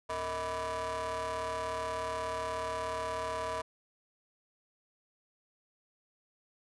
30% pulse ring-modulated tone, 176.6 Hz, F3, 20 cents sharp, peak -28 dBFS, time 0.09-3.62 s, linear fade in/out 10 ms, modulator 813 Hz, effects resampled to 24000 Hz

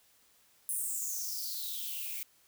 violet noise with high-pass filter sweep, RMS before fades -37 dBFS, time 0.69-2.23 s, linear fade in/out 0 ms, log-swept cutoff 9800 to 2200 Hz, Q 7.2, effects white hiss -66 dBFS RMS until 2.47 s

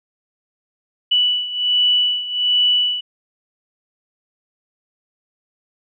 sine beating tone pair, 2960 / 2961.3 Hz, F#7 / F#7, 0 / +1 cents, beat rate 1.3 Hz, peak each -16 / -20 dBFS, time 1.11-3.01 s, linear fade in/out 10 ms, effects none

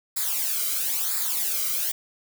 blue noise with flanger, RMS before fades -26 dBFS, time 0.16-1.92 s, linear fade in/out 10 ms, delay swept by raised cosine 0.33 to 1.15 ms, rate 1 Hz, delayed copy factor -0.8, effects none

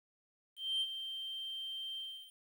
sine tone with ADSR envelope, 3141 Hz, G7, 3 cents sharp, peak -28 dBFS, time 0.56-2.33 s, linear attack 250 ms, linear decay 48 ms, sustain -11 dB, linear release 350 ms, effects tanh soft clip ceiling -30 dBFS + 10-bit

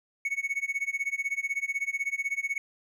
triangle tone with tremolo, 2217 Hz, C#7, in tune, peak -23 dBFS, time 0.25-2.58 s, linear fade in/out 2 ms, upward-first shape sine, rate 16 Hz, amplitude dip 95%, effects none

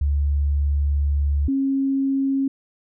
sine tone pair in turn, 71.7 / 271.5 Hz, D2 / C#4, -41 / -36 cents, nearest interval octave + major seventh, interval 2305 cents, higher second, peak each -17 / -18 dBFS, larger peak first, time 0.01-1.48 / 1.48-2.48 s, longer first, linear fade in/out 5 ms, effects none

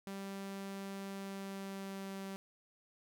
sawtooth tone with pitch glide, 196 to 194.2 Hz, G3 to G3, 0 to -16 cents, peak -38 dBFS, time 0.07-2.36 s, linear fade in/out 0 ms, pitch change -16 cents, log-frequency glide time 1.11-2.25 s, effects none

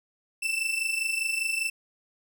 40% pulse tone pair together, 2647 / 2672 Hz, E7 / E7, +7 / +23 cents, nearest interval unison, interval 16 cents, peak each -28 dBFS, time 0.42-1.7 s, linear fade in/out 10 ms, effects none

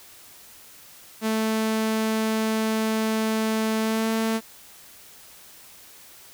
sawtooth tone with pitch glide, 220 to 223.2 Hz, A3 to A3, 0 to +25 cents, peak -18 dBFS, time 1.21-4.41 s, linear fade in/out 50 ms, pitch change +25 cents, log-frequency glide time 3.79-4.09 s, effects white hiss -48 dBFS RMS until 6.33 s

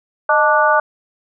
harmonic tone with a mistuned harmonic, 293.7 Hz, D4, in tune, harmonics 2 / 3 / 4 / 5, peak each -16 / -16 / -16 / -16 dBFS, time 0.29-0.8 s, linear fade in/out 5 ms, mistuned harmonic 2, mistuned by +79 cents, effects none

